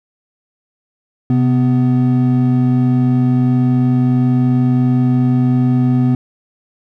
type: tone pair together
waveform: triangle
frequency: 129.5 / 249.7 Hz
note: C3 / B3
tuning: -17 / +19 cents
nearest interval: major seventh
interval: 1136 cents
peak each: -11 dBFS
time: 1.3-6.15 s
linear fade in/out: 2 ms
effects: none